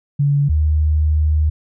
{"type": "tone pair in turn", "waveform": "sine", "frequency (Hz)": [142.7, 76.65], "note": ["D3", "D#2"], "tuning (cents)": [-49, -25], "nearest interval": "major seventh", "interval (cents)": 1076, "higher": "first", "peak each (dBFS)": -12, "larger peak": "neither", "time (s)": [[0.19, 0.49], [0.49, 1.5]], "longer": "second", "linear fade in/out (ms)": 10, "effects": []}